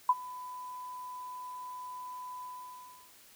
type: tone with ADSR envelope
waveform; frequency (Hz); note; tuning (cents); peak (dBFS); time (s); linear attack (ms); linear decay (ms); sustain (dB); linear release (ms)
sine; 1000; B5; +21; -18; 0.09-3.13; 4; 41; -22; 720
effects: white hiss -58 dBFS RMS until 3.35 s